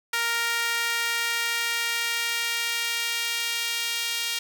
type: tone with high-pass filter sweep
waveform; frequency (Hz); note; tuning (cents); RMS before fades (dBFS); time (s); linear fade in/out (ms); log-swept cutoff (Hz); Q
sawtooth; 466.2; A#4; 0; -27; 0.13-4.39; 5; 1600 to 2900; 1.4
effects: none